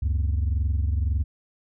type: tone pair together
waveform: sine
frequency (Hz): 71 / 92.87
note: C#2 / F#2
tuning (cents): +42 / +7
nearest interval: perfect fourth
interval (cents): 465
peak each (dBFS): -20 / -24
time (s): 0.02-1.24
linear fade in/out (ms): 10
effects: tanh soft clip ceiling -18 dBFS